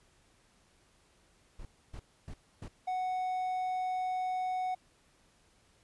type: noise bursts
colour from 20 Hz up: brown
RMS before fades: -43 dBFS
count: 4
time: 1.59-2.682 s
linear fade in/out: 5 ms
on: 63 ms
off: 280 ms
type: tone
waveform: triangle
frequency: 740 Hz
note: F#5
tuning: in tune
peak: -29 dBFS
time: 2.87-4.75 s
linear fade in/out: 10 ms
effects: pink hiss -67 dBFS RMS until 5.83 s + resampled to 24000 Hz